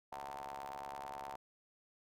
sawtooth ring-modulated tone, 69.3 Hz, C#2, in tune, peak -37 dBFS, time 0.12-1.36 s, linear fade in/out 5 ms, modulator 823 Hz, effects none

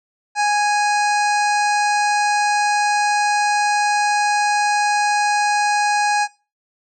harmonic tone, 829 Hz, G#5, 3 cents flat, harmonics 1 / 2 / 3 / 5 / 6 / 7 / 8 / 9 / 10, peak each -16 / -22 / -26 / -30 / -32 / -33 / -34 / -35 / -36 dBFS, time 0.35-6.28 s, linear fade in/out 50 ms, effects noise-tail reverb RT60 0.3 s tail -20 dB re dry

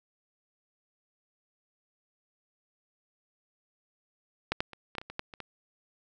clicks, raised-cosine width 0.3 ms, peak -11 / -12 / -28 / -25 / -16 / -28 / -25 / -16 / -28 / -23 dBFS, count 10, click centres 4.52 / 4.605 / 4.733 / 4.952 / 4.983 / 5.015 / 5.1 / 5.194 / 5.338 / 5.403 s, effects none

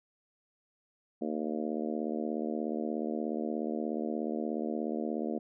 harmonic tone, 76.8 Hz, D#2, 22 cents flat, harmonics 3 / 4 / 5 / 6 / 7 / 8 / 9, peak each -35 / -37 / -39 / -41 / -42 / -43 / -44 dBFS, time 1.21-5.39 s, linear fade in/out 10 ms, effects none

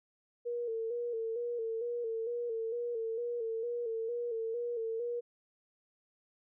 sine tone with vibrato, 464.1 Hz, A#4, 8 cents flat, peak -33 dBFS, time 0.45-5.21 s, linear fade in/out 20 ms, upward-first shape square, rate 2.2 Hz, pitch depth 52 cents each way, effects none

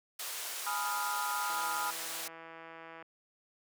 white band-pass noise, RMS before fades -40 dBFS, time 0.19-2.28 s, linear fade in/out 5 ms, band 490 to 14000 Hz, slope 12 dB/octave
sine chord, F half-diminished seventh, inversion first, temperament equal with one note detuned, 833.5 / 987.8 / 1244.5 / 1396.9 Hz, Ab5 / Cb6 / Eb6 / F6, +6 / 0 / 0 / 0 cents, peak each -39 / -38 / -38 / -38 dBFS, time 0.66-1.91 s, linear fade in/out 10 ms
click train, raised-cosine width 0.5 ms, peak -33 dBFS, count 251, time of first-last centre 1.5-3.024 s, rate 164 Hz
effects high-pass 300 Hz 12 dB/octave

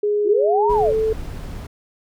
sine tone with pitch glide, 415.3 to 439 Hz, G#4 to A4, 0 to -4 cents, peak -16 dBFS, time 0.03-1.13 s, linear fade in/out 5 ms, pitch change +96 cents, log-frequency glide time 0.69-0.92 s
sine linear two-way sweep, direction up then down, 311.1 to 987.8 to 479.1 Hz, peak -17 dBFS, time 0.24-0.94 s, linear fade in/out 50 ms, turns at 0.72 s
brown noise, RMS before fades -30 dBFS, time 0.69-1.67 s, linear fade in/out 10 ms
effects none

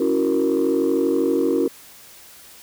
sine chord, F# dominant seventh, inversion second, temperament equal, 277.2 / 329.6 / 370 / 466.2 Hz, C#4 / E4 / F#4 / A#4, 0 / 0 / 0 / 0 cents, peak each -21 dBFS, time 0-1.68 s, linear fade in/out 5 ms, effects tanh soft clip ceiling -11 dBFS + white hiss -45 dBFS RMS until 2.62 s

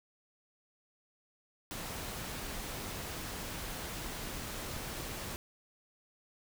pink noise, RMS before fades -41 dBFS, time 1.71-5.36 s, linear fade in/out 0 ms
click, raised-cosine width 5 ms, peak -27 dBFS, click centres 4.765 s
effects none

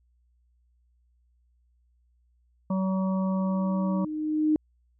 harmonic tone, 189.5 Hz, F#3, 42 cents sharp, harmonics 1 / 3 / 5 / 6, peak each -24 / -34 / -38 / -40 dBFS, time 2.7-4.05 s, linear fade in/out 5 ms
sine tone with exponential growth, 307.4 Hz, D#4, 21 cents flat, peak -18 dBFS, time 3.04-4.56 s, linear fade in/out 1 ms, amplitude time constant 330 ms
effects added 60 Hz sine -63 dBFS peak until 4.99 s

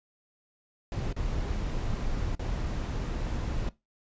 brown noise with dropouts, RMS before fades -31 dBFS, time 0.92-3.69 s, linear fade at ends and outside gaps 1 ms, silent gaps 1.127-1.164 / 2.352-2.394 s, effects noise-tail reverb RT60 0.2 s tail -19 dB re dry + resampled to 16000 Hz

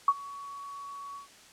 sine tone with ADSR envelope, 1123 Hz, C#6, 22 cents sharp, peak -16 dBFS, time 0.08-1.28 s, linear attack 3 ms, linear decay 44 ms, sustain -23 dB, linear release 120 ms, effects white hiss -54 dBFS RMS until 1.52 s + low-pass 8000 Hz 12 dB/octave

